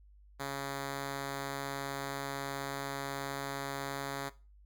5% pulse tone, 138.59 Hz, C#3, in tune, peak -25 dBFS, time 0.39-4.3 s, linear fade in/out 20 ms, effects noise-tail reverb RT60 0.3 s tail -17 dB re dry + added 50 Hz sine -56 dBFS peak until 4.65 s

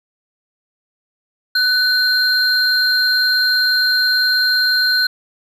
triangle tone pair together, 1496 / 4177 Hz, F#6 / C8, +19 / -4 cents, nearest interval octave + tritone, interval 1777 cents, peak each -14 dBFS, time 1.55-5.07 s, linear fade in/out 5 ms, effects none

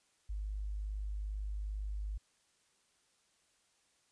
sine tone, 51.2 Hz, G#1, 24 cents flat, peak -36 dBFS, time 0.29-2.18 s, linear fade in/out 10 ms, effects white hiss -73 dBFS RMS until 4.11 s + resampled to 22050 Hz

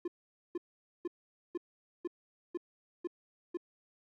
triangle tone bursts, 349.2 Hz, F4, in tune, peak -31 dBFS, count 8, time 0.05-3.572 s, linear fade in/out 5 ms, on 29 ms, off 470 ms, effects none

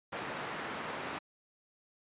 white band-pass noise, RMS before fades -40 dBFS, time 0.12-1.19 s, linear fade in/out 10 ms, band 140 to 1600 Hz, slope 12 dB/octave, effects resampled to 8000 Hz

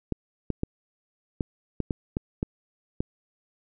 clicks, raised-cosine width 3 ms, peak -13 dBFS, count 9, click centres 0.123 / 0.503 / 0.634 / 1.408 / 1.803 / 1.908 / 2.169 / 2.429 / 3.005 s, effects none

